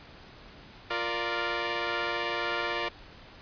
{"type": "chord", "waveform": "10% pulse", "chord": "Bb major", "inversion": "second", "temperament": "equal", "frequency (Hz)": [349.2, 466.2, 587.3], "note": ["F4", "Bb4", "D5"], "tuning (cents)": [0, 0, 0], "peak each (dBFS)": -25, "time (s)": [0.9, 2.89], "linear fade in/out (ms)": 10, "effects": ["pink hiss -50 dBFS RMS until 3.41 s", "resampled to 11025 Hz"]}